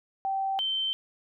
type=tone pair in turn; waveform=sine; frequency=776 / 3104 Hz; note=G5 / G7; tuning=-18 / -18 cents; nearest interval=2 octaves; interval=2400 cents; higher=second; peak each=-26 dBFS; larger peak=neither; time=0.25-0.59 / 0.59-0.93 s; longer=neither; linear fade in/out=0 ms; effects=none